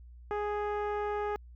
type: tone with low-pass filter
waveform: 10% pulse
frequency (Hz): 415.3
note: G#4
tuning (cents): 0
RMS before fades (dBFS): -33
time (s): 0.31-1.36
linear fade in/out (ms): 0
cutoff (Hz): 900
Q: 0.63
effects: added 60 Hz sine -48 dBFS peak until 1.55 s